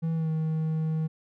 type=tone with pitch glide; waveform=triangle; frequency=163.2 to 158.37 Hz; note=E3 to D#3; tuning=-17 to +31 cents; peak=-23 dBFS; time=0.02-1.08 s; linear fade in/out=20 ms; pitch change=-52 cents; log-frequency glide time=0.14-0.3 s; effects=none